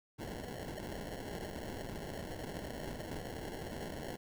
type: noise with sample-and-hold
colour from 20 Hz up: violet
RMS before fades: -43 dBFS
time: 0.18-4.17 s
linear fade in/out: 20 ms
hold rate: 1225 Hz
effects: none